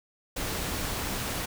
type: noise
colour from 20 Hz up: pink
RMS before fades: -32 dBFS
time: 0.36-1.46 s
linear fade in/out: 10 ms
effects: none